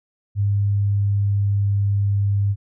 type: tone with pitch glide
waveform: sine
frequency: 101.1 to 100.52 Hz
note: G#2 to G2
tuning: -46 to +44 cents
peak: -16 dBFS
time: 0.35-2.56 s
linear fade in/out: 50 ms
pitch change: -10 cents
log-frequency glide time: 0.69-1.81 s
effects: none